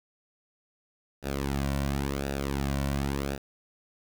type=tone with flanger; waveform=sawtooth; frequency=69.3 Hz; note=C#2; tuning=in tune; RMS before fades=-30 dBFS; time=1.22-3.39 s; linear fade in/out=50 ms; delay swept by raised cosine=0.93 to 2.43 ms; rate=0.93 Hz; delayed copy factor=-0.75; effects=8-bit